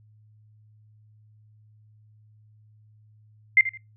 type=tone with echo; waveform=sine; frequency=2093 Hz; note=C7; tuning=in tune; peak=-12 dBFS; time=3.57-3.61 s; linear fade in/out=2 ms; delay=82 ms; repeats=2; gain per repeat=-13 dB; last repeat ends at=3.774 s; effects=noise-tail reverb RT60 0.2 s tail -21 dB re dry + added 107 Hz sine -53 dBFS peak until 3.96 s